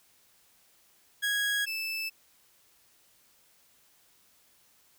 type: tone pair in turn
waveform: 30% pulse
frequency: 1654 / 2633 Hz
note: G#6 / E7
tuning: -8 / -3 cents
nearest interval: minor sixth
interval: 805 cents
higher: second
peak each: -24 / -29 dBFS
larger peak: first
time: 1.22-1.66 / 1.66-2.1 s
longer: neither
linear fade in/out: 20 ms
effects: white hiss -64 dBFS RMS until 4.98 s